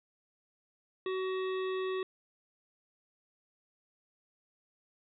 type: harmonic tone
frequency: 375.8 Hz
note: F#4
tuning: 27 cents sharp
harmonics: 1 / 3 / 5 / 7 / 9 / 10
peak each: -32 / -42 / -46 / -49 / -51 / -52 dBFS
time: 1.06-2.03 s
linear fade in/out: 2 ms
effects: none